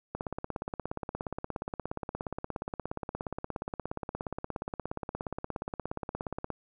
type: click train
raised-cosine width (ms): 1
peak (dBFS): -20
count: 109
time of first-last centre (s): 0.15-6.503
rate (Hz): 17
effects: none